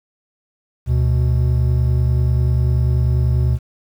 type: tone pair together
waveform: triangle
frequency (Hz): 73.26 / 123.47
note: D2 / B2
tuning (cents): -4 / 0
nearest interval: major sixth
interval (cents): 904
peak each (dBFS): -14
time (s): 0.86-3.59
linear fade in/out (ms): 50
effects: 8-bit